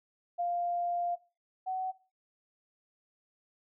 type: tone pair in turn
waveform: sine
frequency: 698.5 / 749.8 Hz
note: F5 / F#5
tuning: 0 / +23 cents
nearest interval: minor second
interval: 123 cents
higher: second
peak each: -29 / -31 dBFS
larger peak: first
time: 0.38-1.16 / 1.66-1.92 s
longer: first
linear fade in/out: 20 ms
effects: noise-tail reverb RT60 0.3 s tail -17 dB re dry